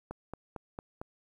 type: click train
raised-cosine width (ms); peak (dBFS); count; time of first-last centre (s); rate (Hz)
1; -25; 5; 0.11-1.015; 4.42
effects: 10-bit